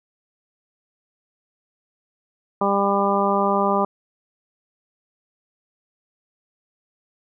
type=harmonic tone; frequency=199.2 Hz; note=G3; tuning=28 cents sharp; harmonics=1 / 2 / 3 / 4 / 5 / 6; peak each=-24 / -24 / -24 / -24 / -24 / -24 dBFS; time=2.61-3.85 s; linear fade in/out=5 ms; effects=none